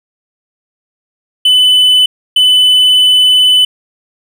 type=tone bursts at uneven times; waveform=triangle; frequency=3006 Hz; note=F#7; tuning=27 cents sharp; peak=-3 dBFS; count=2; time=1.45-2.06 / 2.36-3.65 s; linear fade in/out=5 ms; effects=none